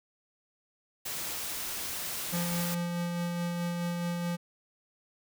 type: noise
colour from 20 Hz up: white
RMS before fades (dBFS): -36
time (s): 1.05-2.75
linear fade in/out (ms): 10
type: tone with tremolo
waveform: square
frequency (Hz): 173.2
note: F3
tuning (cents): -14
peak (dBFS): -30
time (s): 2.32-4.37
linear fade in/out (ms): 20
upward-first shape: sine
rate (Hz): 4.7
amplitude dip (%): 25
effects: none